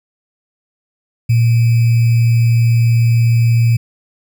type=tone with sample-and-hold; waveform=sine; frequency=116.54 Hz; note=A#2; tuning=in tune; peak=-8 dBFS; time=1.29-3.77 s; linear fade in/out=10 ms; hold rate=2450 Hz; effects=none